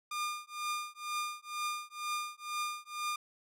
sawtooth tone with tremolo, 1208 Hz, D6, 48 cents sharp, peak -28 dBFS, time 0.11-3.16 s, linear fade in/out 5 ms, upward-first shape triangle, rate 2.1 Hz, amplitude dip 100%, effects low-pass 12000 Hz 12 dB/octave

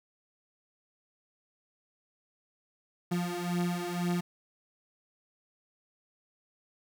35% pulse beating tone pair, 174.61 / 176.61 Hz, F3 / F3, 0 / +20 cents, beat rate 2 Hz, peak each -31 dBFS, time 3.11-4.21 s, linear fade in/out 10 ms, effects 11-bit

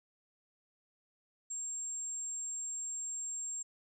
sine tone, 7459 Hz, A#8, in tune, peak -37 dBFS, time 1.5-3.63 s, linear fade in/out 10 ms, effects 13-bit

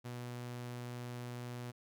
sawtooth tone, 122 Hz, B2, 21 cents flat, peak -38 dBFS, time 0.04-1.72 s, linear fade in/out 20 ms, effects none

